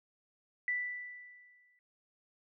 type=tone with exponential decay; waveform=sine; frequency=1975.5 Hz; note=B6; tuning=in tune; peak=-29 dBFS; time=0.68-1.79 s; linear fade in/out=1 ms; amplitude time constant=240 ms; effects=none